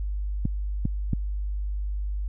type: clicks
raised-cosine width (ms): 5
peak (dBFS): -11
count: 3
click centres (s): 0.454 / 0.854 / 1.133
effects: added 50 Hz sine -26 dBFS peak until 2.28 s